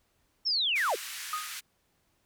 sine linear sweep, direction down, 5520 to 311.1 Hz, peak -25 dBFS, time 0.45-0.96 s, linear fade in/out 20 ms
pink band-pass noise, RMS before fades -40 dBFS, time 0.75-1.61 s, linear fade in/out 20 ms, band 1500 to 15000 Hz, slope 24 dB/octave
sine tone with exponential decay, 1244.5 Hz, D#6, in tune, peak -27 dBFS, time 1.33-1.61 s, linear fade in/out 2 ms, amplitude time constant 59 ms
effects pink hiss -72 dBFS RMS until 2.25 s

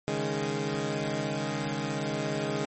15% pulse chord, C# suspended second, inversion none, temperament equal, 138.59 / 155.56 / 207.7 Hz, C#3 / D#3 / G#3, 0 / 0 / 0 cents, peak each -27 dBFS, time 0.08-2.65 s, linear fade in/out 0 ms, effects MP3 32 kbps

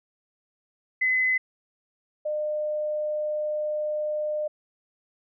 sine tone pair in turn, 2028 / 604.8 Hz, B6 / D#5, +45 / -49 cents, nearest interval octave + major sixth, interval 2094 cents, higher first, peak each -20 / -25 dBFS, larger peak first, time 1.01-1.38 / 2.25-4.48 s, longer second, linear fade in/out 10 ms, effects none

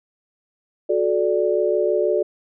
sine tone cluster, 366.2 / 432.3 / 586 Hz, F#4 / A4 / D5, -18 / -31 / -4 cents, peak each -21 dBFS, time 0.89-2.23 s, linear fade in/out 10 ms, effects none

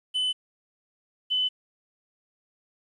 triangle / sine tone pair in turn, 3016 / 3016 Hz, F#7 / F#7, +32 / +32 cents, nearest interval unison, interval 0 cents, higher neither, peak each -22 dBFS, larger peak neither, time 0.14-0.33 / 1.3-1.49 s, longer neither, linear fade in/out 20 ms, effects resampled to 24000 Hz + 10-bit

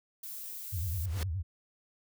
violet noise, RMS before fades -42 dBFS, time 0.23-1.06 s, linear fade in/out 5 ms
sine tone with vibrato, 87.31 Hz, F2, in tune, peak -31 dBFS, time 0.72-1.43 s, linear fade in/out 20 ms, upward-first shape sine, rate 9.6 Hz, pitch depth 240 cents each way
pink noise with exponential growth, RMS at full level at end -37 dBFS, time 0.92-1.23 s, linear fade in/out 0 ms, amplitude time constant 66 ms
effects none

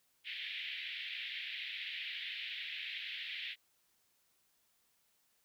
white band-pass noise, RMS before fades -43 dBFS, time 0.24-3.56 s, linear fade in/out 50 ms, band 1900 to 3600 Hz, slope 48 dB/octave, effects white hiss -75 dBFS RMS until 5.44 s

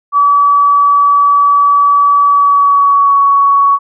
sine tone with pitch glide, 1145 to 1120.1 Hz, D6 to C#6, -44 to +18 cents, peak -5 dBFS, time 0.12-3.79 s, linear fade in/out 50 ms, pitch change -38 cents, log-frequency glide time 2.25-3.19 s, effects none

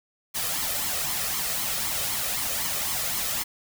white noise with flanger, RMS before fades -28 dBFS, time 0.34-3.44 s, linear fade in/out 20 ms, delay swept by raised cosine 0.93 to 1.64 ms, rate 3.9 Hz, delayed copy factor +0.55, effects none

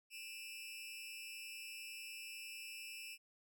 sawtooth tone with amplitude modulation, 2637 Hz, E7, in tune, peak -40 dBFS, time 0.1-3.18 s, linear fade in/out 50 ms, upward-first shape sine, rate 231 Hz, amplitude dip 100%, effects none

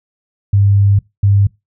sine tone pair in turn, 100 / 100 Hz, G2 / G2, +35 / +35 cents, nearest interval unison, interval 0 cents, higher neither, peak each -7 dBFS, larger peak neither, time 0.53-0.99 / 1.23-1.47 s, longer first, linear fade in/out 5 ms, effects noise-tail reverb RT60 0.2 s tail -22 dB re dry

